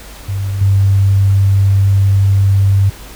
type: tone with level steps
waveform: sine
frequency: 98.2 Hz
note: G2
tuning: 4 cents sharp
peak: -15 / -7 dBFS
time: 0.28-2.9 s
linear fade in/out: 10 ms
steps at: 0.61 s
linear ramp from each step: 5 ms
effects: added 50 Hz sine -34 dBFS peak until 3.15 s + pink hiss -35 dBFS RMS until 3.15 s